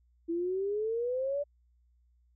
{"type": "exponential sweep", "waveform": "sine", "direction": "up", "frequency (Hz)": [329.6, 586], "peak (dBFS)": -29, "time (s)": [0.28, 1.44], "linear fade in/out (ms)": 20, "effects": ["added 60 Hz sine -64 dBFS peak until 2.35 s"]}